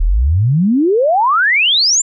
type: exponential sweep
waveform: sine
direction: up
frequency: 34.99 to 7459 Hz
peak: -9 dBFS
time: 0-2.02 s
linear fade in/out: 10 ms
effects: none